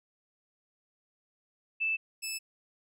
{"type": "tone pair in turn", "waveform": ["sine", "15% pulse"], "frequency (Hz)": [2637, 2620], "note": ["E7", "E7"], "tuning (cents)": [0, -11], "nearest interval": "unison", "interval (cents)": 11, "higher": "first", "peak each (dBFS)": -27, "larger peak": "neither", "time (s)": [[1.8, 1.97], [2.22, 2.39]], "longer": "neither", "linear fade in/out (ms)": 20, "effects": []}